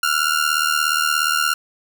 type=ring-modulated tone; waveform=sawtooth; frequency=1400 Hz; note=F6; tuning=4 cents sharp; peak=-10 dBFS; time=0.03-1.54 s; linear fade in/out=2 ms; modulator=38.5 Hz; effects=none